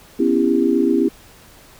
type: chord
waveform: sine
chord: C# half-diminished seventh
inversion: third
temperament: just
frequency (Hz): 249.5 / 277.2 / 332.6 / 399.1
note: B3 / C#4 / E4 / G4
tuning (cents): +18 / 0 / +16 / +31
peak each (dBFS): -19 / -19 / -18 / -20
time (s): 0.19-1.09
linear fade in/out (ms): 10
effects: pink hiss -46 dBFS RMS until 1.79 s